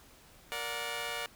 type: chord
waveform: 10% pulse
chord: Bb augmented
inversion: none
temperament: just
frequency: 466.2 / 582.7 / 728.4 Hz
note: Bb4 / D5 / F#5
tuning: 0 / -14 / -27 cents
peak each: -32 dBFS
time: 0.52-1.26 s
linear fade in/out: 0 ms
effects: pink hiss -58 dBFS RMS until 1.35 s